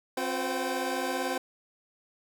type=tone cluster; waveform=25% pulse; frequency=264.2 / 358.1 / 510 / 775 Hz; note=C4 / F4 / C5 / G5; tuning=+17 / +43 / -44 / -20 cents; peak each=-31 dBFS; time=0.17-1.38 s; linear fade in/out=5 ms; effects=none